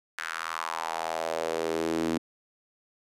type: tone with high-pass filter sweep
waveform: sawtooth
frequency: 81.7 Hz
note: E2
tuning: 15 cents flat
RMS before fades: -31 dBFS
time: 0.18-2.18 s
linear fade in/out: 5 ms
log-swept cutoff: 1600 to 270 Hz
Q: 3.3
effects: low-pass 11000 Hz 12 dB/octave